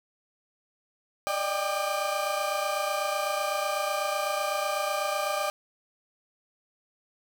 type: tone cluster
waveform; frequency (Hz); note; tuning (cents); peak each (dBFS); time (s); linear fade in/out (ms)
35% pulse; 585 / 613 / 792 / 1198; D5 / D#5 / G5 / D6; -7 / -26 / +18 / +34; -31; 1.27-5.5; 0
effects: 8-bit